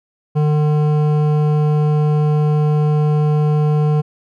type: tone with hard clipping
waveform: sine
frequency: 150.5 Hz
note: D3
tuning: 43 cents sharp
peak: -14 dBFS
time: 0.35-4.02 s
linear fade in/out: 20 ms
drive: 12 dB
effects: none